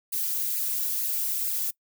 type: noise with flanger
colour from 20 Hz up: violet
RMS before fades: -28 dBFS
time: 0.12-1.71 s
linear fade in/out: 10 ms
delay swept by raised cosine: 0.43 to 4.63 ms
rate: 2.2 Hz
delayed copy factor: +0.7
effects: noise-tail reverb RT60 0.1 s tail -23 dB re dry